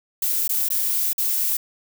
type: noise with dropouts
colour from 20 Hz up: violet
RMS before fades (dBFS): -22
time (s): 0.22-1.57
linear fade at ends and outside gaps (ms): 5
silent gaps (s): 0.478-0.492 / 0.687-0.702 / 1.132-1.18
effects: none